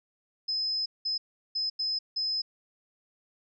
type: tone bursts at uneven times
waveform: sine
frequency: 5100 Hz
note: D#8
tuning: 42 cents sharp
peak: -27 dBFS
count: 5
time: 0.48-0.86 / 1.05-1.18 / 1.55-1.7 / 1.79-1.99 / 2.16-2.42 s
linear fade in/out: 10 ms
effects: none